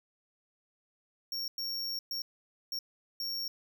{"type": "tone bursts at uneven times", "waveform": "square", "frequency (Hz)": 5520, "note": "F8", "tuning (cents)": -21, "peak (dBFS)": -34, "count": 5, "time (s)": [[1.32, 1.48], [1.58, 1.99], [2.11, 2.22], [2.72, 2.79], [3.2, 3.48]], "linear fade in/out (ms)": 2, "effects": []}